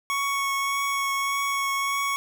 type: tone with vibrato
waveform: 25% pulse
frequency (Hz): 1108.7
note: C#6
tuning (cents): 0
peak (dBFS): -20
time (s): 0.1-2.16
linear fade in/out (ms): 0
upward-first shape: triangle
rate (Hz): 1.7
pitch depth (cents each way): 13
effects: 10-bit

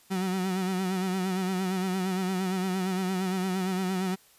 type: tone with vibrato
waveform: 35% pulse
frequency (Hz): 186.8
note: F#3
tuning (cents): +17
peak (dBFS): -25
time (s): 0.1-4.16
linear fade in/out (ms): 20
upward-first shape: sine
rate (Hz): 8.7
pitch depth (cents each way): 53
effects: white hiss -59 dBFS RMS until 4.38 s + resampled to 32000 Hz

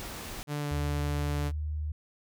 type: noise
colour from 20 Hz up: pink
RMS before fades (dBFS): -40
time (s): 0-0.43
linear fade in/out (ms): 0
type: tone with pitch glide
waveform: sawtooth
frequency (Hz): 146.9 to 145.55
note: D3 to D3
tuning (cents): +1 to -15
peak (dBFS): -27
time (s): 0.47-1.52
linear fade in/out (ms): 50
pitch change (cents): -16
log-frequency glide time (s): 0.6-0.66
type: tone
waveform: sine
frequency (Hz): 76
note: D#2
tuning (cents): -40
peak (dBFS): -30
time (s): 0.71-1.92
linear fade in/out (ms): 5
effects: none

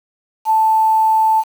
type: tone with quantisation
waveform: sine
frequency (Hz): 880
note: A5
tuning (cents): 0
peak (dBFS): -10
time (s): 0.45-1.44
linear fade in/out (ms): 50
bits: 6
effects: none

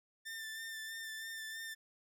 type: tone with vibrato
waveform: sawtooth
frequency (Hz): 1785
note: A6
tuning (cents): +24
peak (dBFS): -39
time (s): 0.25-1.75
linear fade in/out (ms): 20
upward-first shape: sine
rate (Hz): 3.1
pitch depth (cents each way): 23
effects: none

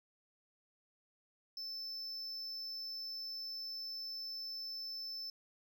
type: tone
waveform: triangle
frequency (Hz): 5280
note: E8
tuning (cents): +2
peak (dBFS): -40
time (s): 1.57-5.3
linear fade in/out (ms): 2
effects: none

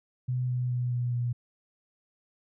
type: tone with pitch steps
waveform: sine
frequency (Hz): 125.9 / 124.67 / 123.45 / 122.25 / 121.05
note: B2 / B2 / B2 / B2 / B2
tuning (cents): +34 / +17 / 0 / -17 / -34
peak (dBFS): -26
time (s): 0.28-1.33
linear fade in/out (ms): 10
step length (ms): 210
effects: none

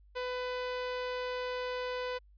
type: tone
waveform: sawtooth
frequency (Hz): 500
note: B4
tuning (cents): +21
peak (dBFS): -30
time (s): 0.15-2.19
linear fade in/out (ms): 20
effects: added 50 Hz sine -57 dBFS peak until 2.37 s + resampled to 11025 Hz

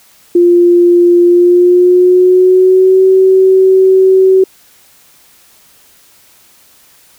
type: tone with pitch glide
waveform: sine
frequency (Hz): 349.2 to 378.6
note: F4 to F#4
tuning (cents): 0 to +40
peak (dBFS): -3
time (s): 0.35-4.44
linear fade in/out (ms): 5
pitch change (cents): +140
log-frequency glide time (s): 1.24-3.04
effects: white hiss -45 dBFS RMS until 7.18 s

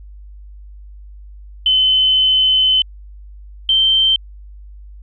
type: tone pair in turn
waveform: sine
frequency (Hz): 3047 / 3120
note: G7 / G7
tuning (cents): -50 / -9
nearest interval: unison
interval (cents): 41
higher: second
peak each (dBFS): -10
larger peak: neither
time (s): 1.66-2.82 / 3.69-4.16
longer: first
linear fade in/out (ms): 2
effects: added 50 Hz sine -34 dBFS peak until 5.02 s

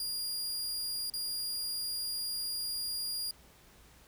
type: tone with dropouts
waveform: sawtooth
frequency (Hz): 4829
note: D8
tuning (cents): +47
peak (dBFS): -31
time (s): 0-3.31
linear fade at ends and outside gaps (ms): 2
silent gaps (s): 1.1-1.137
effects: added 59 Hz sine -64 dBFS peak until 4.07 s + pink hiss -60 dBFS RMS until 4.07 s

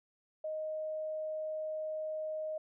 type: tone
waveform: sine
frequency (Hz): 623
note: D#5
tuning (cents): +2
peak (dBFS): -35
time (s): 0.44-2.58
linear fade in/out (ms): 5
effects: none

